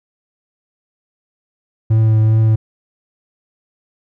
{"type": "tone with vibrato", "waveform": "triangle", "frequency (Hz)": 110, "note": "A2", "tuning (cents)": 0, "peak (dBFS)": -7, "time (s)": [1.9, 2.56], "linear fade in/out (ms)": 10, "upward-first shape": "triangle", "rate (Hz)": 2.5, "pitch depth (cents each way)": 17, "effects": []}